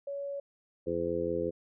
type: tone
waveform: sine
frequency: 562 Hz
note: C#5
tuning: 24 cents sharp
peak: -34 dBFS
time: 0.07-0.4 s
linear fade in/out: 5 ms
type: harmonic tone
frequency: 85.4 Hz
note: F2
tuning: 38 cents flat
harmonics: 1 / 2 / 3 / 4 / 5 / 6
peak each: -44 / -41 / -41 / -35 / -34 / -33 dBFS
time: 0.86-1.51 s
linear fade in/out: 20 ms
effects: none